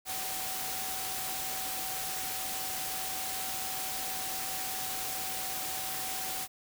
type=tone in noise; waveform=sine; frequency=758 Hz; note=F#5; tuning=42 cents sharp; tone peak=-42 dBFS; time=0.05-6.48 s; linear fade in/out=50 ms; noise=white; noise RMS=-36 dBFS; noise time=0.05-6.48 s; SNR=-9 dB; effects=none